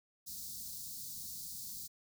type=band-stop noise; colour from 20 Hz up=white; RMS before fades=-45 dBFS; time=0.26-1.88 s; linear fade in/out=20 ms; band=240 to 4100 Hz; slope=48 dB/octave; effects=none